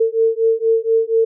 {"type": "beating tone pair", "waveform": "sine", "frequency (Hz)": [449.2, 453.4], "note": ["A4", "A#4"], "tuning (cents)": [36, -48], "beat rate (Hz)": 4.2, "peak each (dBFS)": [-16, -16], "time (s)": [0, 1.25], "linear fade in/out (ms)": 10, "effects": []}